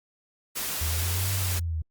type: noise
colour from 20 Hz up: white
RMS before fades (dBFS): -31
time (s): 0.55-1.6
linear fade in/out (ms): 20
type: exponential two-way sweep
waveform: sine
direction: up then down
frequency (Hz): 77.78 to 98 to 77.78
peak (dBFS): -26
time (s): 0.81-1.82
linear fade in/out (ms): 5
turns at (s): 1.32
effects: Opus 48 kbps